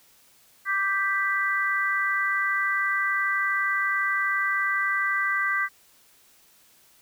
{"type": "chord", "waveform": "sine", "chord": "G major", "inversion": "second", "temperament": "equal", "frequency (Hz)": [1174.7, 1568, 1975.5], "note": ["D6", "G6", "B6"], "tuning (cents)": [0, 0, 0], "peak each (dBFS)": [-28, -26, -26], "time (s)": [0.65, 5.69], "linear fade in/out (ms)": 50, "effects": ["white hiss -58 dBFS RMS until 7.01 s"]}